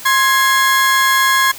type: tone pair together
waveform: 35% pulse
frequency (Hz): 1056.9 / 1661.2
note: C6 / G#6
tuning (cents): +17 / 0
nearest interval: minor sixth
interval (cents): 783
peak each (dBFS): -12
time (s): 0.05-1.52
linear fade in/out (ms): 10
effects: white hiss -33 dBFS RMS until 1.58 s